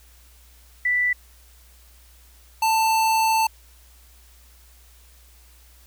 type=tone pair in turn; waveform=sine / square; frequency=1975.5 / 887.9 Hz; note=B6 / A5; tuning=0 / +15 cents; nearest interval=octave + major second; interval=1385 cents; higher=first; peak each=-18 dBFS; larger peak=neither; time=0.85-1.13 / 2.62-3.47 s; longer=second; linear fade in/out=5 ms; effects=added 60 Hz sine -50 dBFS peak until 5.86 s + white hiss -55 dBFS RMS until 5.86 s